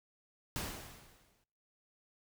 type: noise with exponential decay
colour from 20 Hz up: pink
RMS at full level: -37 dBFS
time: 0.56-1.44 s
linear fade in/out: 0 ms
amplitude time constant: 190 ms
effects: noise-tail reverb RT60 0.7 s tail -23 dB re dry